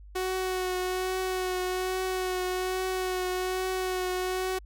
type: tone with vibrato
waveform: sawtooth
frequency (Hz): 370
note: F#4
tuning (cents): 0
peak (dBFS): -24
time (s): 0.15-4.59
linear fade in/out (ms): 10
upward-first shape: triangle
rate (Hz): 1.2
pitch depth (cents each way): 21
effects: added 50 Hz sine -45 dBFS peak until 4.65 s